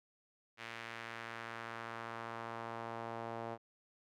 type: tone with band-pass filter sweep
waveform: sawtooth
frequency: 115 Hz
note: A#2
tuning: 23 cents flat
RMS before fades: -45 dBFS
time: 0.57-3.58 s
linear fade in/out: 50 ms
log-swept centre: 2200 to 710 Hz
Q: 1.4
effects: none